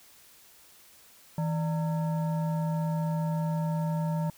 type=tone with frequency modulation; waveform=sine; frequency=161.7 Hz; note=E3; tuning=33 cents flat; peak=-26 dBFS; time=1.38-4.3 s; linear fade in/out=2 ms; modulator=754 Hz; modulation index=0.53; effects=white hiss -56 dBFS RMS until 4.37 s